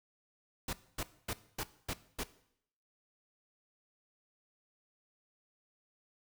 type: noise bursts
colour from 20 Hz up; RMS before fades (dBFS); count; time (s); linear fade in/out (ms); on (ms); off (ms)
pink; -37; 6; 0.68-2.236; 5; 51; 250
effects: noise-tail reverb RT60 0.7 s tail -17 dB re dry